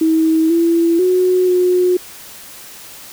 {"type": "tone with pitch steps", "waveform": "sine", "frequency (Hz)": [320.6, 335.7, 366.2, 361.5], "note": ["E4", "E4", "F#4", "F#4"], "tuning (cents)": [-48, 32, -18, -40], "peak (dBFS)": -10, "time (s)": [0.01, 1.97], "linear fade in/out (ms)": 5, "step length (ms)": 490, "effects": ["white hiss -36 dBFS RMS until 3.12 s"]}